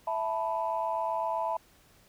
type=chord; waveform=sine; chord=E suspended fourth; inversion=none; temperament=equal; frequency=659.3 / 880 / 987.8 Hz; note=E5 / A5 / B5; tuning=0 / 0 / 0 cents; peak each=-32 dBFS; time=0.07-1.57 s; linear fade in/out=5 ms; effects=tanh soft clip ceiling -19 dBFS + pink hiss -61 dBFS RMS until 2.08 s